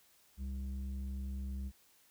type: tone with low-pass filter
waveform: square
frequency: 66.4 Hz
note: C2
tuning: 26 cents sharp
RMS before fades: -40 dBFS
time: 0.37-1.72 s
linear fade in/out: 50 ms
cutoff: 160 Hz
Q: 2.2
effects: white hiss -67 dBFS RMS until 2.1 s